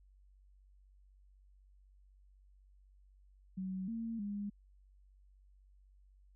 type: tone with pitch steps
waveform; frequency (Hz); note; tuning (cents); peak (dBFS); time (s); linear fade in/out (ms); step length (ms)
sine; 188 / 227.7 / 203.7; F#3 / A#3 / G#3; +28 / -40 / -33; -37; 3.57-4.5; 10; 310
effects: added 48 Hz sine -61 dBFS peak until 6.35 s